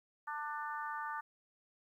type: harmonic tone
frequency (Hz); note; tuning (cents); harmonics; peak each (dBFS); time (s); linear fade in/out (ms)
297.2; D4; +21; 3 / 4 / 5 / 6; -42 / -42 / -45 / -48; 0.27-1.21; 10
effects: 12-bit